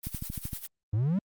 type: noise with tremolo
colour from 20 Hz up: blue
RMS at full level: -37 dBFS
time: 0.03-0.67 s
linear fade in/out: 10 ms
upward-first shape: sine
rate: 10 Hz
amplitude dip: 80%
type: click train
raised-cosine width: 5 ms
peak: -23 dBFS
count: 7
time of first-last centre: 0.07-0.532 s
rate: 13 Hz
type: exponential sweep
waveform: triangle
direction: up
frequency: 98 to 207.7 Hz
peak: -22 dBFS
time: 0.93-1.19 s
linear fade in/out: 5 ms
effects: Opus 32 kbps